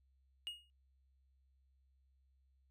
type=tone with exponential decay; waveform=triangle; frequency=2867 Hz; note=F7; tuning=45 cents sharp; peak=-36 dBFS; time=0.47-0.7 s; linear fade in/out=0 ms; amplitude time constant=48 ms; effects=noise-tail reverb RT60 0.1 s tail -24 dB re dry + added 66 Hz sine -70 dBFS peak until 2.7 s